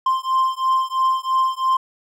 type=beating tone pair; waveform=triangle; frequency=1046 / 1049 Hz; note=C6 / C6; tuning=-1 / +4 cents; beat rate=3 Hz; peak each=-18 dBFS; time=0.06-1.77 s; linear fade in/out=5 ms; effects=none